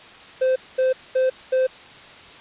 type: tone bursts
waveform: triangle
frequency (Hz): 518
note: C5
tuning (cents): -17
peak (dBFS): -14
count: 4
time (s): 0.41-1.67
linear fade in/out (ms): 10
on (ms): 150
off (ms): 220
effects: white hiss -43 dBFS RMS until 2.4 s + resampled to 8000 Hz